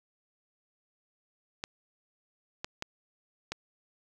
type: clicks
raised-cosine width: 0.2 ms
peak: -17 dBFS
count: 4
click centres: 1.639 / 2.645 / 2.824 / 3.52 s
effects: 9-bit